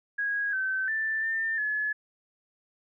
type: tone with pitch steps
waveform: sine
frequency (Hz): 1649 / 1538 / 1769 / 1798 / 1708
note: G#6 / G6 / A6 / A6 / G#6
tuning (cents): -13 / -33 / +9 / +37 / +48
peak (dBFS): -26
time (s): 0.18-1.93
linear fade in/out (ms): 10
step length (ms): 350
effects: none